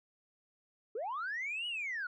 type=linear two-way sweep; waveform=sine; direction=up then down; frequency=398.8 to 2960 to 1401 Hz; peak=-34 dBFS; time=0.95-2.07 s; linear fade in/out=5 ms; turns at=1.67 s; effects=tanh soft clip ceiling -32 dBFS